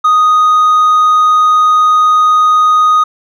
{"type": "tone with hard clipping", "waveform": "sine", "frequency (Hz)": 1244, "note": "D#6", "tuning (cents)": -1, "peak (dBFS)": -6, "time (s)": [0.04, 3.04], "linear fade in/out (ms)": 10, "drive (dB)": 2, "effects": []}